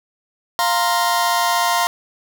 sawtooth chord, F suspended fourth, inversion none, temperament just, 698.5 / 931.3 / 1047.7 Hz, F5 / Bb5 / C6, 0 / -2 / +2 cents, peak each -16 dBFS, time 0.59-1.87 s, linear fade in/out 0 ms, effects none

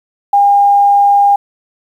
sine tone, 807 Hz, G#5, 50 cents flat, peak -5 dBFS, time 0.33-1.36 s, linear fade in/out 5 ms, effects 7-bit

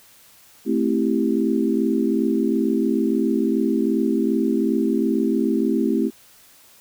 sine chord, A minor seventh, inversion none, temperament equal with one note detuned, 220 / 262.8 / 329.6 / 392 Hz, A3 / C4 / E4 / G4, 0 / +8 / 0 / 0 cents, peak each -22 / -22 / -23 / -25 dBFS, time 0.65-6.11 s, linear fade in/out 50 ms, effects white hiss -51 dBFS RMS until 6.8 s

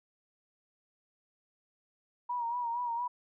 sine tone with vibrato, 954 Hz, A#5, 40 cents sharp, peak -31 dBFS, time 2.29-3.08 s, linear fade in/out 10 ms, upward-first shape sine, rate 4.3 Hz, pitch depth 55 cents each way, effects none

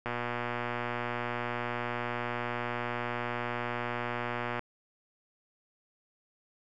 click train, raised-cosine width 0.5 ms, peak -18 dBFS, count 545, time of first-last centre 0.06-4.593 s, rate 120 Hz, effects none

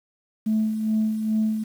sine tone with tremolo, 217.7 Hz, A3, 18 cents flat, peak -17 dBFS, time 0.46-1.64 s, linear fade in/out 10 ms, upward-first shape sine, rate 2.4 Hz, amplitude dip 55%, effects tanh soft clip ceiling -15 dBFS + 8-bit

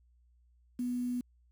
sine tone with quantisation, 246.2 Hz, B3, 5 cents flat, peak -31 dBFS, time 0.79-1.21 s, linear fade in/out 5 ms, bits 9, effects added 60 Hz sine -63 dBFS peak until 1.51 s

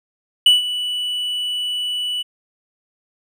triangle tone with ADSR envelope, 2960 Hz, F#7, in tune, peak -5 dBFS, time 0.46-2.23 s, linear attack 4 ms, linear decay 150 ms, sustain -14 dB, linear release 17 ms, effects none

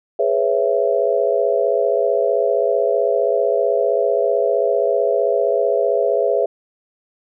sine chord, C# minor seventh, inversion second, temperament just, 415.8 / 498.9 / 554.4 / 665.2 Hz, G#4 / B4 / C#5 / E5, +2 / +17 / 0 / +16 cents, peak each -20 dBFS, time 0.19-6.46 s, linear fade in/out 5 ms, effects none

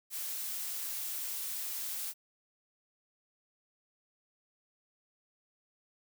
blue noise, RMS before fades -38 dBFS, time 0.1-2.14 s, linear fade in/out 50 ms, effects none

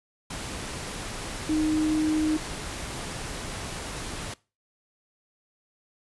sine tone in noise, 309.8 Hz, D#4, 7 cents flat, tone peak -22 dBFS, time 1.49-2.37 s, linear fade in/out 5 ms, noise pink, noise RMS -35 dBFS, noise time 0.3-4.34 s, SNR +10 dB, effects noise-tail reverb RT60 0.3 s tail -21 dB re dry + resampled to 24000 Hz

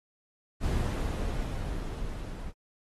brown noise with level ramp, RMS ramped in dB -27 to -39 dBFS, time 0.6-2.53 s, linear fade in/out 50 ms, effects AAC 32 kbps

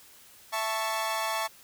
sawtooth chord, A major, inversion second, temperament equal with one note detuned, 661.9 / 880 / 1108.7 Hz, E5 / A5 / C#6, +7 / 0 / 0 cents, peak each -30 / -28 / -29 dBFS, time 0.52-1.48 s, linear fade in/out 20 ms, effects white hiss -54 dBFS RMS until 1.63 s

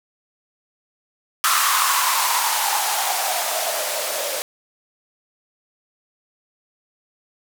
violet noise with band-pass filter sweep, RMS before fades -21 dBFS, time 1.44-4.42 s, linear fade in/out 0 ms, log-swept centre 1200 to 540 Hz, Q 6.3, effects none

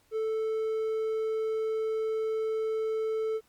triangle tone, 440 Hz, A4, in tune, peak -25 dBFS, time 0.11-3.41 s, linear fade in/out 50 ms, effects pink hiss -66 dBFS RMS until 3.48 s + MP3 96 kbps

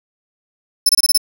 25% pulse tone bursts, 5274 Hz, E8, in tune, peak -4 dBFS, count 6, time 0.86-1.177 s, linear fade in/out 5 ms, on 32 ms, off 25 ms, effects 7-bit

